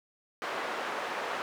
white band-pass noise, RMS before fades -35 dBFS, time 0.42-1.42 s, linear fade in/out 0 ms, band 400 to 1400 Hz, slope 12 dB/octave, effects none

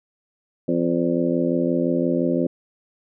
harmonic tone with a mistuned harmonic, 85.8 Hz, F2, 30 cents flat, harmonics 2 / 3 / 4 / 5 / 6 / 7, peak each -26 / -22 / -24 / -32 / -26 / -29 dBFS, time 0.68-2.47 s, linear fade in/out 5 ms, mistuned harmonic 7, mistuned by -42 cents, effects none

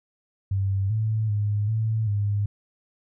sine tone with pitch steps, 97.5 / 109.4 / 103.8 / 110.6 / 102.4 Hz, G2 / A2 / G#2 / A2 / G#2, -9 / -9 / 0 / +9 / -24 cents, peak -21 dBFS, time 0.51-2.46 s, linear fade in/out 5 ms, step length 390 ms, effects none

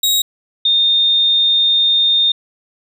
sawtooth / sine tone pair in turn, 3800 / 3650 Hz, A#7 / A#7, +33 / -37 cents, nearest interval minor second, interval 70 cents, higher first, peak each -9 / -10 dBFS, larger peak first, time 0.03-0.22 / 0.65-2.32 s, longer second, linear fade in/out 5 ms, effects none

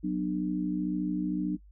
sine chord, B minor, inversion second, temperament equal with one note detuned, 185 / 246.9 / 300.4 Hz, F#3 / B3 / D4, 0 / 0 / +39 cents, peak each -31 / -36 / -30 dBFS, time 0.03-1.57 s, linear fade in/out 20 ms, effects noise-tail reverb RT60 0.1 s tail -21 dB re dry + added 50 Hz sine -51 dBFS peak until 1.71 s

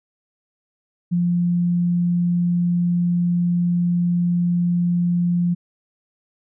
sine tone, 174.61 Hz, F3, in tune, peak -16 dBFS, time 1.11-5.55 s, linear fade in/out 20 ms, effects none

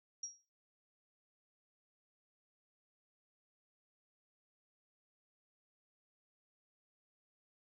sine tone with exponential decay, 5660 Hz, F8, 22 cents sharp, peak -37 dBFS, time 0.23-0.43 s, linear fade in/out 5 ms, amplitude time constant 42 ms, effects noise-tail reverb RT60 0.5 s tail -24 dB re dry

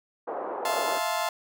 pink band-pass noise, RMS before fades -33 dBFS, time 0.27-0.99 s, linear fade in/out 10 ms, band 410 to 1000 Hz, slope 24 dB/octave
35% pulse chord, F major seventh, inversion third, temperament just, 654.8 / 698.5 / 873.1 / 1047.7 Hz, E5 / F5 / A5 / C6, -12 / 0 / -14 / +2 cents, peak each -30 dBFS, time 0.65-1.29 s, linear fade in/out 2 ms
effects none

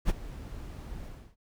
brown noise with ADSR envelope, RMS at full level -23 dBFS, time 0.05-1.36 s, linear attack 46 ms, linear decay 23 ms, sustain -18 dB, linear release 310 ms, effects none

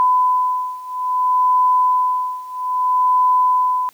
sine beating tone pair, 1004 / 1004.61 Hz, B5 / B5, +28 / +29 cents, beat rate 0.61 Hz, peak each -18 / -16 dBFS, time 0-3.89 s, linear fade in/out 0 ms, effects white hiss -53 dBFS RMS until 3.93 s

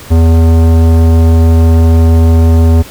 sine tone with tanh clipping, 82.1 Hz, E2, 6 cents flat, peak -5 dBFS, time 0.1-2.83 s, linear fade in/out 20 ms, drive 17 dB, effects pink hiss -31 dBFS RMS until 2.9 s

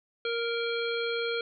harmonic tone, 466.2 Hz, A#4, in tune, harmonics 1 / 3 / 5 / 7 / 9, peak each -30 / -35 / -37 / -38 / -40 dBFS, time 0.25-1.41 s, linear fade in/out 2 ms, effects none

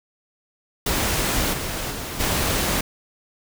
pink noise with level steps, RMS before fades -22 / -28 / -31 / -22 dBFS, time 0.86-2.81 s, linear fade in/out 5 ms, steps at 1.52 / 1.9 / 2.19 s, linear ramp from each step 20 ms, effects none

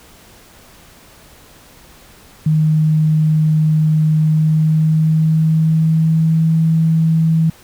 sine tone with pitch glide, 155.56 to 161.51 Hz, D#3 to E3, 0 to -35 cents, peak -10 dBFS, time 2.46-7.5 s, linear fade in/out 5 ms, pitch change +65 cents, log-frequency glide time 4.2-6.53 s, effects pink hiss -44 dBFS RMS until 7.63 s

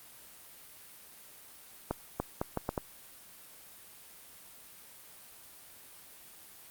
accelerating click train, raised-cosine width 1 ms, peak -16 dBFS, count 6, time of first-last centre 1.91-2.778 s, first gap 290 ms, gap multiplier 0.74, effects white hiss -53 dBFS RMS until 6.7 s + Opus 32 kbps

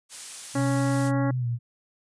blue noise, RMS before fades -35 dBFS, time 0.09-1.12 s, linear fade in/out 50 ms
sine tone with pitch glide, 126.8 to 118.99 Hz, B2 to A#2, +46 to +36 cents, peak -24 dBFS, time 0.54-1.59 s, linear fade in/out 50 ms, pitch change -110 cents, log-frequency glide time 1.38-1.47 s
harmonic tone, 277.2 Hz, C#4, in tune, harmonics 1 / 2 / 3 / 4 / 5 / 6 / 7, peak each -25 / -31 / -35 / -37 / -39 / -41 / -42 dBFS, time 0.55-1.31 s, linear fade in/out 5 ms
effects resampled to 22050 Hz

